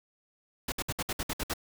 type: noise bursts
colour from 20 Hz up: pink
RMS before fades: -32 dBFS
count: 9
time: 0.68-1.537 s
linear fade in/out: 5 ms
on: 41 ms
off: 61 ms
effects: none